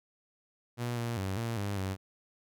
sawtooth tone with pitch steps, 120.4 / 117.7 / 95.8 / 115.8 / 100.9 / 95.4 Hz, B2 / A#2 / G2 / A#2 / G#2 / G2, -44 / +17 / -39 / -11 / -49 / -47 cents, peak -28 dBFS, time 0.77-1.97 s, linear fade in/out 50 ms, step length 200 ms, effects none

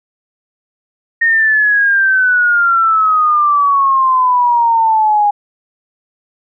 sine exponential sweep, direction down, 1853 to 818 Hz, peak -8 dBFS, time 1.21-5.31 s, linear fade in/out 10 ms, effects none

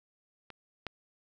clicks, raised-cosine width 0.3 ms, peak -30 / -20 dBFS, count 2, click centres 0.503 / 0.867 s, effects none

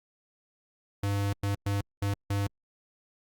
square tone bursts at uneven times, 100.3 Hz, G2, 40 cents sharp, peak -27 dBFS, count 5, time 1.03-1.33 / 1.43-1.55 / 1.66-1.81 / 2.02-2.14 / 2.3-2.47 s, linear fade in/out 5 ms, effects Opus 48 kbps

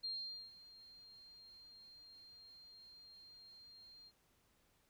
sine tone with ADSR envelope, 4199 Hz, C8, 5 cents sharp, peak -39 dBFS, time 0.03-4.12 s, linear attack 17 ms, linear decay 460 ms, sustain -18 dB, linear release 49 ms, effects pink hiss -75 dBFS RMS until 4.89 s

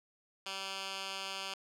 10% pulse tone with band-pass filter, 193.3 Hz, G3, 24 cents flat, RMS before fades -41 dBFS, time 0.46-1.54 s, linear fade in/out 2 ms, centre 3600 Hz, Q 1.1, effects none

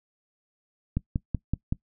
click train, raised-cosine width 5 ms, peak -13 dBFS, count 5, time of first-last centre 0.97-1.725 s, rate 5.3 Hz, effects noise-tail reverb RT60 0.1 s tail -21 dB re dry

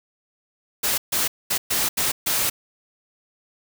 white noise bursts at uneven times, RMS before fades -22 dBFS, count 6, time 0.83-0.98 / 1.12-1.28 / 1.5-1.58 / 1.7-1.89 / 1.97-2.12 / 2.26-2.5 s, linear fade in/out 10 ms, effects none

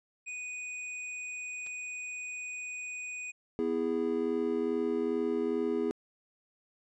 square tone, 2481 Hz, D#7, 6 cents flat, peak -38 dBFS, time 0.26-3.32 s, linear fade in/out 20 ms
clicks, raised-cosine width 0.2 ms, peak -36 dBFS, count 2, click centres 1.664 / 1.671 s
triangle chord, E major, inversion second, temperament just, 247.2 / 329.6 / 412 Hz, B3 / E4 / G#4, +2 / 0 / -14 cents, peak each -32 / -32 / -29 dBFS, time 3.59-5.91 s, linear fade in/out 0 ms
effects resampled to 24000 Hz

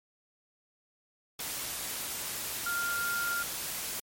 sine tone in noise, 1396.9 Hz, F6, in tune, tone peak -30 dBFS, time 2.66-3.43 s, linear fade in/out 5 ms, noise white, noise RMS -36 dBFS, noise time 1.39-4 s, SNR +3 dB, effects MP3 64 kbps

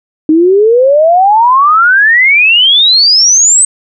sine exponential sweep, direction up, 305 to 8300 Hz, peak -3 dBFS, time 0.29-3.65 s, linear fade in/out 2 ms, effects none

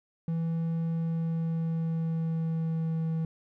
triangle tone with pitch glide, 164.81 to 161.79 Hz, E3 to E3, 0 to -32 cents, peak -25 dBFS, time 0.28-3.25 s, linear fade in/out 2 ms, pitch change -32 cents, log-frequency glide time 0.9-3.11 s, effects none

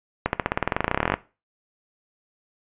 accelerating click train, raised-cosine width 0.5 ms, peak -5 dBFS, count 23, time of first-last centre 0.26-1.14 s, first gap 71 ms, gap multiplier 0.94, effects noise-tail reverb RT60 0.3 s tail -17 dB re dry + resampled to 8000 Hz

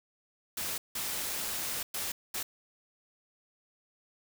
white noise bursts at uneven times, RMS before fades -35 dBFS, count 4, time 0.57-0.78 / 0.95-1.83 / 1.94-2.12 / 2.34-2.43 s, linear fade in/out 5 ms, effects none

